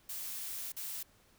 blue noise with dropouts, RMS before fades -41 dBFS, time 0.09-1.03 s, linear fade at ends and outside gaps 5 ms, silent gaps 0.721-0.765 s, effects pink hiss -66 dBFS RMS until 1.38 s

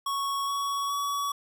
square tone with pitch steps, 1108.7 / 1120.3 / 1132 Hz, C#6 / C#6 / C#6, 0 / +18 / +36 cents, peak -28 dBFS, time 0.06-1.32 s, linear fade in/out 5 ms, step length 420 ms, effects none

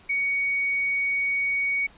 sine tone, 2240 Hz, C#7, 18 cents sharp, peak -22 dBFS, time 0.09-1.87 s, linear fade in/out 10 ms, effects pink hiss -53 dBFS RMS until 1.97 s + resampled to 8000 Hz

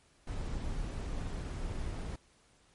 brown noise, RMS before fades -37 dBFS, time 0.27-2.16 s, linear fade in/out 5 ms, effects pink hiss -66 dBFS RMS until 2.74 s + MP3 48 kbps

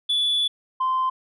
sine tone pair in turn, 3446 / 1037.6 Hz, A7 / C6, -37 / -15 cents, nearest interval octave + major sixth, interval 2078 cents, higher first, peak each -17 / -18 dBFS, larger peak first, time 0.09-0.48 / 0.8-1.1 s, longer first, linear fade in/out 10 ms, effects tanh soft clip ceiling -17 dBFS

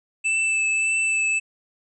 square tone with vibrato, 2637 Hz, E7, in tune, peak -20 dBFS, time 0.24-1.4 s, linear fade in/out 20 ms, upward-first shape triangle, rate 1.7 Hz, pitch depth 17 cents each way, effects resampled to 22050 Hz

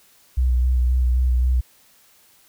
sine tone with vibrato, 62.4 Hz, B1, 19 cents sharp, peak -15 dBFS, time 0.37-1.61 s, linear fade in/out 10 ms, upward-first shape square, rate 3.8 Hz, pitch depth 23 cents each way, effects white hiss -55 dBFS RMS until 2.48 s

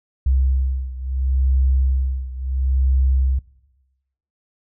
sine beating tone pair, 65.41 / 66.14 Hz, C2 / C2, 0 / +19 cents, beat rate 0.73 Hz, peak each -18 / -21 dBFS, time 0.26-3.39 s, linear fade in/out 5 ms, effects noise-tail reverb RT60 1.0 s tail -20 dB re dry

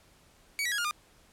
sawtooth tone with pitch steps, 2263 / 1936.2 / 1656.6 / 1417.4 / 1212.7 Hz, C#7 / B6 / G#6 / F6 / D#6, +35 / -35 / -5 / +25 / -45 cents, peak -25 dBFS, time 0.59-0.91 s, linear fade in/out 0 ms, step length 64 ms, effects pink hiss -61 dBFS RMS until 1.32 s + low-pass 12000 Hz 12 dB/octave

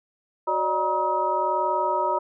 sine tone cluster, 368.4 / 566 / 607 / 952 / 1273 Hz, F#4 / C#5 / D#5 / A#5 / D#6, -7 / +36 / -43 / +36 / +39 cents, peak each -31 / -31 / -28 / -23 / -30 dBFS, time 0.47-2.19 s, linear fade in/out 10 ms, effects none

